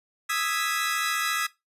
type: chord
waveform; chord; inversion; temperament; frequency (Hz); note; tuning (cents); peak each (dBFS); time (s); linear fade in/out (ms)
sawtooth; E major seventh; third; equal; 1244.5 / 1318.5 / 1661.2 / 1975.5; D#6 / E6 / G#6 / B6; 0 / 0 / 0 / 0; -27; 0.29-1.47; 10
effects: noise-tail reverb RT60 0.2 s tail -19 dB re dry + resampled to 32000 Hz